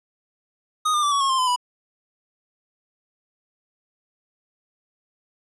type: tone with pitch steps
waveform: square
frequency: 1244.5 / 1203.5 / 1163.8 / 1125.5 / 1088.4 / 1052.6 / 1017.9 / 984.3 Hz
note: D#6 / D6 / D6 / C#6 / C#6 / C6 / C6 / B5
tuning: 0 / +42 / -16 / +26 / -32 / +10 / -48 / -6 cents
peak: -19 dBFS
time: 0.85-1.562 s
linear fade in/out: 10 ms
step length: 89 ms
effects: resampled to 24000 Hz + 10-bit